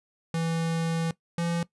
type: tone pair in turn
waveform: square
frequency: 164.81 / 169.93 Hz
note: E3 / F3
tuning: 0 / -47 cents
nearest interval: minor second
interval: 53 cents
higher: second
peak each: -26 dBFS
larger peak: neither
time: 0.34-1.11 / 1.38-1.63 s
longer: first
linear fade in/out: 2 ms
effects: noise-tail reverb RT60 0.1 s tail -18 dB re dry + resampled to 24000 Hz